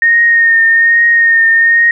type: tone with vibrato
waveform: sine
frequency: 1845 Hz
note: A#6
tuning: 18 cents flat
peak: -5 dBFS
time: 0.02-1.91 s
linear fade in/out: 2 ms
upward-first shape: triangle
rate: 1.2 Hz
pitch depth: 26 cents each way
effects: none